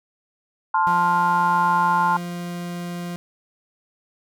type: chord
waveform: sine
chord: F major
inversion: first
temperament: equal with one note detuned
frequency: 880 / 1046.5 / 1407.4 Hz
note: A5 / C6 / F6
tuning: 0 / 0 / +13 cents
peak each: -19 / -20 / -25 dBFS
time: 0.74-2.17 s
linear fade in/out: 5 ms
type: tone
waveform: 40% pulse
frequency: 174.61 Hz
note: F3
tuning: in tune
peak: -27 dBFS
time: 0.87-3.16 s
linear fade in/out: 0 ms
effects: none